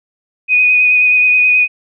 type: tone with vibrato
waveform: sine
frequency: 2489 Hz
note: D#7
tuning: in tune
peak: -7 dBFS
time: 0.48-1.68 s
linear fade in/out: 50 ms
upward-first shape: sine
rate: 9.4 Hz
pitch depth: 18 cents each way
effects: none